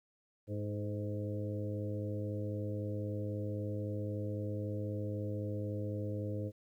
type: harmonic tone with a mistuned harmonic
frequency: 103.83 Hz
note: G#2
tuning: in tune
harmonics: 1 / 2 / 3 / 4 / 5 / 6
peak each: -37 / -45 / -43 / -47 / -43 / -55 dBFS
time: 0.47-6.52 s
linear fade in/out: 50 ms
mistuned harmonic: 4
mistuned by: +40 cents
effects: 12-bit